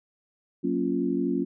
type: chord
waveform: sine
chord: Gb major seventh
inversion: none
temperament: equal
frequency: 185 / 233.1 / 277.2 / 349.2 Hz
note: Gb3 / Bb3 / Db4 / F4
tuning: 0 / 0 / 0 / 0 cents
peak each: -31 / -30 / -27 / -29 dBFS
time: 0.63-1.45 s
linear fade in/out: 20 ms
effects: none